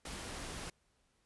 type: noise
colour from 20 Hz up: pink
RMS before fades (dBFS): -44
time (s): 0.05-0.7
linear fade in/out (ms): 5
effects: pink hiss -75 dBFS RMS until 1.25 s + resampled to 24000 Hz